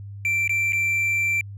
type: tone with dropouts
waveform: triangle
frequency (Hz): 2349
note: D7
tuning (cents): 0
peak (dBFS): -18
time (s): 0.25-1.41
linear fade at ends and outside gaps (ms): 1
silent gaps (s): 0.477-0.494 / 0.723-0.731
effects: added 100 Hz sine -34 dBFS peak until 1.57 s